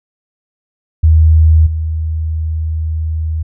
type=tone with level steps; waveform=sine; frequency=79.4 Hz; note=D#2; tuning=36 cents sharp; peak=-4 / -14 dBFS; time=1.03-3.43 s; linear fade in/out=10 ms; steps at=1.66 s; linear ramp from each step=10 ms; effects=none